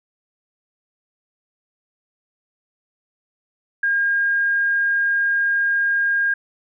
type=tone; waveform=sine; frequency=1617 Hz; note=G#6; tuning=47 cents flat; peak=-16 dBFS; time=3.83-6.34 s; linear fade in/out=5 ms; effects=none